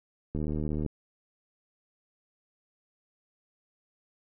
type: click train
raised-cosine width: 3 ms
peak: -20 dBFS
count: 40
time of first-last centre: 0.35-0.862 s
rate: 76.1 Hz
effects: none